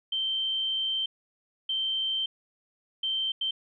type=tone bursts at uneven times; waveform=sine; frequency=3122 Hz; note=G7; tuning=8 cents flat; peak=-26 dBFS; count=4; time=0.12-1.06 / 1.69-2.26 / 3.03-3.32 / 3.41-3.51 s; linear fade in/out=5 ms; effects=none